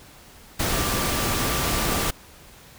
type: tone in noise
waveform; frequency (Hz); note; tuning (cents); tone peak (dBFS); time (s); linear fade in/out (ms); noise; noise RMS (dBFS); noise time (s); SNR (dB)
sine; 1174.7; D6; 0; -33; 0.72-2.09; 10; pink; -24; 0.59-2.11; -12
effects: pink hiss -48 dBFS RMS until 2.78 s